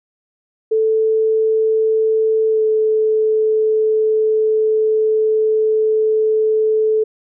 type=tone with pitch glide; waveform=sine; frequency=440 to 435.2 Hz; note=A4 to A4; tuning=0 to -19 cents; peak=-12 dBFS; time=0.71-7.04 s; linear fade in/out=10 ms; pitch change=-19 cents; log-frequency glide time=2.49-2.63 s; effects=none